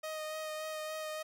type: tone with vibrato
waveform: sawtooth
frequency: 622.3 Hz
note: D#5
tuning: in tune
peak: -34 dBFS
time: 0.03-1.23 s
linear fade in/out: 10 ms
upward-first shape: sine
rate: 3.5 Hz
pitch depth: 15 cents each way
effects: none